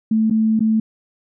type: tone with dropouts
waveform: sine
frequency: 220 Hz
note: A3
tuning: in tune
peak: -13 dBFS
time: 0.11-0.8 s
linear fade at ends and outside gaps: 5 ms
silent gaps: 0.3-0.308 / 0.594-0.605 s
effects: none